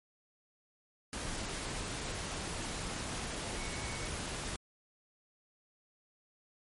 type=tone in noise; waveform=sine; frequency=2221 Hz; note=C#7; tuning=3 cents sharp; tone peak=-48 dBFS; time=3.56-4.08 s; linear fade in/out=0 ms; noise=pink; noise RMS=-39 dBFS; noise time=1.13-4.56 s; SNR=-12 dB; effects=MP3 48 kbps